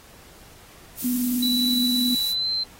violet noise, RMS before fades -29 dBFS, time 0.96-2.35 s, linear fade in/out 50 ms
sine tone with vibrato, 246.9 Hz, B3, in tune, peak -22 dBFS, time 1.04-2.15 s, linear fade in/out 5 ms, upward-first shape triangle, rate 19 Hz, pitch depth 38 cents each way
sine tone with pitch glide, 3951 to 4105 Hz, B7 to C8, 0 to -34 cents, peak -22 dBFS, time 1.42-2.64 s, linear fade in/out 10 ms, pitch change +66 cents, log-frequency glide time 2.26-2.49 s
effects pink hiss -49 dBFS RMS until 2.79 s + AAC 48 kbps

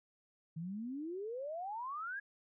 sine exponential sweep, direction up, 155.56 to 1689 Hz, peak -39 dBFS, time 0.56-2.2 s, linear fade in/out 10 ms, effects none

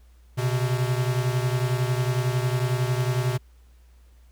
square beating tone pair, 123.47 / 134.47 Hz, B2 / C3, 0 / +48 cents, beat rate 11 Hz, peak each -24 / -28 dBFS, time 0.37-3.38 s, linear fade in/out 20 ms, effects added 60 Hz sine -50 dBFS peak until 4.31 s + pink hiss -65 dBFS RMS until 4.31 s

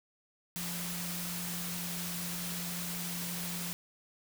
sine tone in noise, 174.61 Hz, F3, in tune, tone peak -40 dBFS, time 0.56-3.73 s, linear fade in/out 0 ms, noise white, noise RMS -39 dBFS, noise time 0.56-3.73 s, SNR -4 dB, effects none

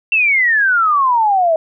sine exponential sweep, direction down, 2728 to 628 Hz, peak -10 dBFS, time 0.12-1.56 s, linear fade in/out 2 ms, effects none

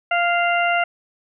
harmonic tone with a mistuned harmonic, 694 Hz, F5, 11 cents flat, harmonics 1 / 2 / 3 / 4, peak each -19 / -22 / -24 / -25 dBFS, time 0.11-0.84 s, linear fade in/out 5 ms, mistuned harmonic 2, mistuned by +15 cents, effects none

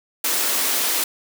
white high-pass noise, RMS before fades -21 dBFS, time 0.24-1.04 s, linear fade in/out 5 ms, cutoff 230 Hz, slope 48 dB/octave, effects none

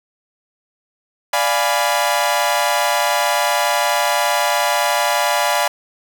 sawtooth chord, D diminished seventh, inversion none, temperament equal, 587.3 / 698.5 / 830.6 / 987.8 Hz, D5 / F5 / Ab5 / Cb6, 0 / 0 / 0 / 0 cents, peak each -17 dBFS, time 1.33-5.68 s, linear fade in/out 5 ms, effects none

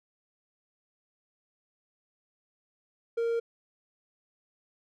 triangle tone, 463.8 Hz, A#4, 9 cents flat, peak -24 dBFS, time 3.17-3.4 s, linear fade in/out 10 ms, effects none

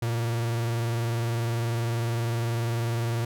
45% pulse tone with vibrato, 116.54 Hz, A#2, in tune, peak -25 dBFS, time 0.02-3.25 s, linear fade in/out 5 ms, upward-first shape sine, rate 20 Hz, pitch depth 54 cents each way, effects none

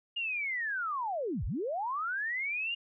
sine linear two-way sweep, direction down then up, 2859 to 33.27 to 2859 Hz, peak -31 dBFS, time 0.16-2.75 s, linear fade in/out 10 ms, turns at 1.45 s, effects none

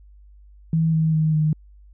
sine tone with pitch steps, 161.8 / 159.2 / 156.65 / 154.14 Hz, E3 / D#3 / D#3 / D#3, -32 / +40 / +12 / -16 cents, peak -16 dBFS, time 0.73-1.53 s, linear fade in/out 2 ms, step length 200 ms, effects added 50 Hz sine -45 dBFS peak until 1.93 s

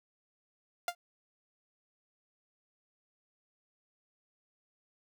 sawtooth tone with exponential decay, 698.5 Hz, F5, in tune, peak -23 dBFS, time 0.88-0.95 s, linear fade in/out 2 ms, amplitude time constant 15 ms, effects none

